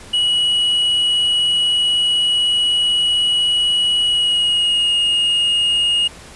triangle tone with pitch glide, 2921 to 2859 Hz, F#7 to F7, -23 to +40 cents, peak -12 dBFS, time 0.13-6.08 s, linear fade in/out 10 ms, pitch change -37 cents, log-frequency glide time 4.03-4.95 s, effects pink hiss -39 dBFS RMS until 6.35 s + resampled to 24000 Hz

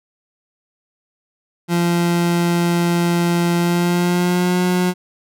30% pulse tone with pitch glide, 172.4 to 180.45 Hz, F3 to F#3, -22 to -43 cents, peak -12 dBFS, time 1.68-4.94 s, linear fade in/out 50 ms, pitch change +79 cents, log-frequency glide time 3.58-4.61 s, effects none

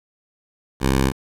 10% pulse tone, 66.6 Hz, C2, 31 cents sharp, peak -8 dBFS, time 0.8-1.13 s, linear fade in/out 50 ms, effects resampled to 32000 Hz + 7-bit

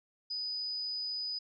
sine tone, 4978 Hz, D#8, in tune, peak -34 dBFS, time 0.3-1.39 s, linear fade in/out 10 ms, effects none

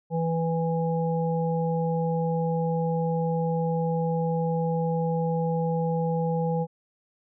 harmonic tone, 164.81 Hz, E3, in tune, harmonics 1 / 3 / 5, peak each -25 / -28 / -32 dBFS, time 0.1-6.67 s, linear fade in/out 50 ms, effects none

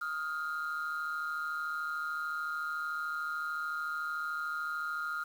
sine tone pair together, 1254 / 1407.6 Hz, D#6 / F6, +13 / +13 cents, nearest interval major second, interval 200 cents, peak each -36 / -33 dBFS, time 0.01-5.24 s, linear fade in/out 10 ms, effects tanh soft clip ceiling -30 dBFS + 9-bit

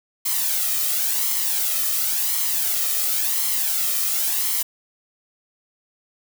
blue noise with flanger, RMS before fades -22 dBFS, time 0.25-4.63 s, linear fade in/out 10 ms, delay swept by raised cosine 0.95 to 1.63 ms, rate 0.94 Hz, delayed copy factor +0.6, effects none

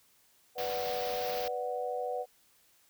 sine chord, B minor, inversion none, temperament equal, 493.9 / 587.3 / 740 Hz, B4 / D5 / F#5, 0 / 0 / 0 cents, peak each -35 / -39 / -36 dBFS, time 0.55-2.26 s, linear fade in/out 50 ms
white band-stop noise, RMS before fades -40 dBFS, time 0.58-1.48 s, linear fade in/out 2 ms, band 5600 to 15000 Hz, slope 48 dB/octave
effects white hiss -66 dBFS RMS until 2.89 s

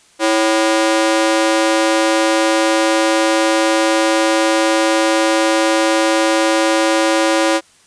sawtooth ring-modulated tone, 440 Hz, A4, in tune, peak -5 dBFS, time 0.19-7.61 s, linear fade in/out 50 ms, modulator 112 Hz, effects white hiss -50 dBFS RMS until 7.86 s + resampled to 22050 Hz

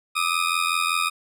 20% pulse ring-modulated tone, 1236 Hz, D#6, 12 cents flat, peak -13 dBFS, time 0.15-1.1 s, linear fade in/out 20 ms, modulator 42.6 Hz, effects resampled to 32000 Hz

